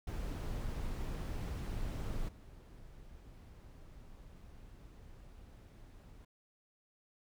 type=noise with level steps; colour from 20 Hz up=brown; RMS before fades=-39 / -54 dBFS; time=0.07-6.25 s; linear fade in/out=5 ms; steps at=2.28 s; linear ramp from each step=10 ms; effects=none